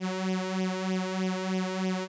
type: tone with flanger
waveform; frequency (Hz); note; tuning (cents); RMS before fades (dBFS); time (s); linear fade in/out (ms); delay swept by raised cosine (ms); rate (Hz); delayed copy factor
sawtooth; 186.8; F#3; +17; -30; 0-2.08; 50; 0.34 to 2.14; 3.2; +0.75
effects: resampled to 16000 Hz